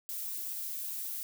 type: noise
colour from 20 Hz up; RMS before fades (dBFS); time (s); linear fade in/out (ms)
violet; -38; 0.09-1.23; 0
effects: none